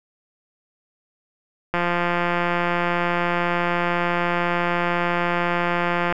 click train, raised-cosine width 0.5 ms, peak -7 dBFS, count 764, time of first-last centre 1.74-6.125 s, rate 174 Hz, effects none

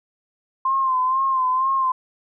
sine tone with vibrato, 1046.5 Hz, C6, in tune, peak -17 dBFS, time 0.65-1.92 s, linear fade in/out 5 ms, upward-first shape sine, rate 2.1 Hz, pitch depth 52 cents each way, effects none

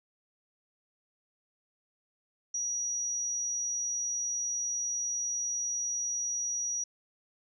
sine tone, 5790 Hz, F#8, 38 cents flat, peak -30 dBFS, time 2.54-6.84 s, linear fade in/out 5 ms, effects none

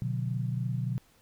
sine chord, B minor, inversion none, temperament equal with one note detuned, 123.47 / 146.83 / 180.98 Hz, B2 / D3 / F#3, 0 / 0 / -38 cents, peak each -30 / -35 / -36 dBFS, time 0.02-0.98 s, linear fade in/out 0 ms, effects pink hiss -63 dBFS RMS until 1.21 s

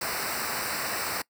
pink noise with comb filter, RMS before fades -31 dBFS, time 0.01-1.22 s, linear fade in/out 5 ms, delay 0.3 ms, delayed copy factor -0.8, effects noise-tail reverb RT60 0.1 s tail -22 dB re dry + high-pass 80 Hz 12 dB/octave

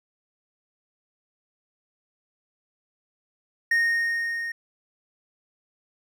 triangle tone with level ramp, 1853 Hz, A#6, 11 cents flat, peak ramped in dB -16 to -27 dBFS, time 3.71-4.52 s, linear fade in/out 5 ms, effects none

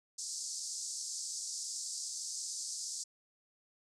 white band-pass noise, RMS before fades -41 dBFS, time 0.18-3.04 s, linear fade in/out 10 ms, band 4700 to 8400 Hz, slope 48 dB/octave, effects none

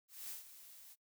blue noise with ADSR envelope, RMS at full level -45 dBFS, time 0.08-0.96 s, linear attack 220 ms, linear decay 130 ms, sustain -12 dB, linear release 40 ms, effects noise-tail reverb RT60 0.1 s tail -22 dB re dry

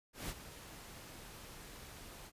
pink noise with ADSR envelope, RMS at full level -41 dBFS, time 0.13-2.32 s, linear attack 160 ms, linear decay 46 ms, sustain -11 dB, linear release 57 ms, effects resampled to 32000 Hz

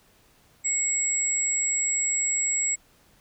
sine tone pair together, 2177 / 7704 Hz, C#7 / B8, -32 / -44 cents, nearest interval octave + minor seventh, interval 2188 cents, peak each -31 / -23 dBFS, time 0.64-2.76 s, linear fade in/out 20 ms, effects pink hiss -60 dBFS RMS until 3.2 s

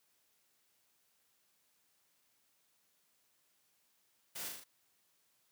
white noise with echo, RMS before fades -44 dBFS, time 4.35-4.49 s, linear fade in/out 10 ms, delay 38 ms, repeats 4, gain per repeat -3 dB, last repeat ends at 4.642 s, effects white hiss -75 dBFS RMS until 5.51 s + high-pass 80 Hz 12 dB/octave

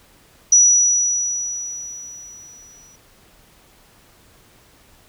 sine tone with exponential decay, 5870 Hz, F#8, 15 cents flat, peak -7 dBFS, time 0.52-2.96 s, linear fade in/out 5 ms, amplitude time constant 530 ms, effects pink hiss -52 dBFS RMS until 5.08 s

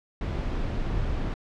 brown noise, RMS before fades -28 dBFS, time 0.21-1.34 s, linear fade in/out 2 ms, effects low-pass 4000 Hz 12 dB/octave

